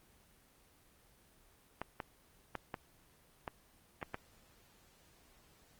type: clicks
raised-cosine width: 0.5 ms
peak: -23 dBFS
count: 7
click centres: 1.816 / 2.002 / 2.553 / 2.742 / 3.478 / 4.028 / 4.144 s
effects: pink hiss -66 dBFS RMS until 5.79 s + Opus 24 kbps